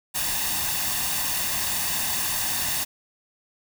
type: noise with comb filter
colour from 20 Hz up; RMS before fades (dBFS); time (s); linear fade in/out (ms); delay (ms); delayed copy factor
white; -26; 0.14-2.85; 20; 1.1; +0.6
effects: none

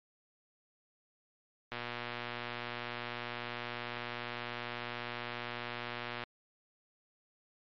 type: click train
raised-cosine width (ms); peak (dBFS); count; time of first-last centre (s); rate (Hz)
0.3; -22; 543; 1.72-6.237; 120
effects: low-pass 4000 Hz 12 dB/octave + MP3 48 kbps

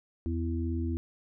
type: harmonic tone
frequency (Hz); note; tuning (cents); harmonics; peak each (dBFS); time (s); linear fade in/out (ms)
83.2; E2; +17; 1 / 3 / 4; -30 / -35 / -36; 0.26-0.97; 0
effects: none

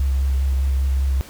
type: tone with vibrato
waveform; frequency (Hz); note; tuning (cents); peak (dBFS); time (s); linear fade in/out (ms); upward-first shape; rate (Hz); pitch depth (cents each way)
sine; 67.2; C2; +47; -16; 0-1.21; 0; sine; 5; 22
effects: pink hiss -42 dBFS RMS until 1.29 s

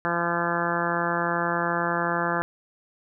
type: harmonic tone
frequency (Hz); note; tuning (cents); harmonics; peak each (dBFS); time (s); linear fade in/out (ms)
171.3; F3; -33; 1 / 2 / 3 / 4 / 5 / 6 / 7 / 8 / 9 / 10; -32 / -32 / -32 / -32 / -32 / -32 / -32 / -32 / -32 / -32; 0.05-2.42; 0
effects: none

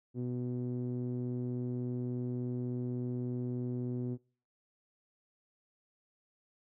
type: tone with low-pass filter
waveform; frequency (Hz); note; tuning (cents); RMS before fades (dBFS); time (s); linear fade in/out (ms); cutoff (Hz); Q
sawtooth; 123.47; B2; 0; -36; 0.14-4.18; 50; 320; 3
effects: noise-tail reverb RT60 0.4 s tail -24 dB re dry

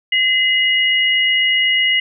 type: tone pair together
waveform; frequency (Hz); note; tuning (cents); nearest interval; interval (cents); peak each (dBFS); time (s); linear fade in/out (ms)
sine; 2042 / 2888; C7 / F#7; -43 / -43; tritone; 600; -15; 0.12-2; 5
effects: none

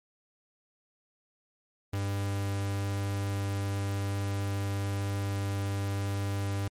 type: tone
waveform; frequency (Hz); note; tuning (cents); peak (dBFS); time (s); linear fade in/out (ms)
45% pulse; 99.5; G2; +26; -29; 1.93-6.68; 5
effects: MP3 64 kbps

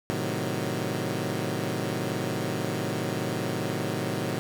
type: chord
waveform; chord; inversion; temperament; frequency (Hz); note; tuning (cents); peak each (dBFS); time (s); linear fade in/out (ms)
15% pulse; A diminished seventh; none; equal; 110 / 130.81 / 155.56 / 185; A2 / C3 / Eb3 / Gb3; 0 / 0 / 0 / 0; -27; 0.1-4.39; 0
effects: none

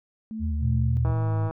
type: tone with tremolo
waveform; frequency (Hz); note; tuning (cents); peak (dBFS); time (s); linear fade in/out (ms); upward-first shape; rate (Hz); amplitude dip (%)
sine; 220; A3; 0; -29; 0.31-0.97; 0; triangle; 2.8; 60
type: tone with vibrato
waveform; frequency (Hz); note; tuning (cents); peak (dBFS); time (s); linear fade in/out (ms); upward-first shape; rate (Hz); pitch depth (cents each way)
sine; 77.78; D#2; 0; -24; 0.39-1.15; 50; square; 4; 57
type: tone with pitch glide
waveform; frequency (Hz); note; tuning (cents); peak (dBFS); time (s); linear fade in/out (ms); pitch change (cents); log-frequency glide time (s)
sine; 121 to 106.56; B2 to G#2; -35 to +45; -22; 0.6-1.51; 50; -220; 0.99-1.35
type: click train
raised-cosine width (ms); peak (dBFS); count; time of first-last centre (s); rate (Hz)
1; -21; 75; 1.05-1.51; 161
effects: none

